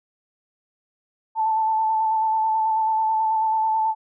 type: tone with vibrato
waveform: sine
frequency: 880 Hz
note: A5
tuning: in tune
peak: -18 dBFS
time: 1.35-3.95 s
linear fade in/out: 50 ms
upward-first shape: square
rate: 9.2 Hz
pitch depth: 16 cents each way
effects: none